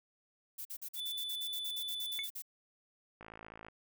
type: noise bursts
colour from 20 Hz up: violet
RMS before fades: -43 dBFS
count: 16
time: 0.58-2.422 s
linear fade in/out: 10 ms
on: 72 ms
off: 46 ms
type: tone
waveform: triangle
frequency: 3488 Hz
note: A7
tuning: 16 cents flat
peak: -36 dBFS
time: 0.95-2.29 s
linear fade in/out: 50 ms
type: tone with exponential decay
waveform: triangle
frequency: 2201 Hz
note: C#7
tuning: 13 cents flat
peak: -32 dBFS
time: 2.19-2.28 s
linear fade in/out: 0 ms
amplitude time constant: 18 ms
type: click train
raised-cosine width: 0.5 ms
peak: -34 dBFS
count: 27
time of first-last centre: 3.21-3.684 s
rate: 54.8 Hz
effects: none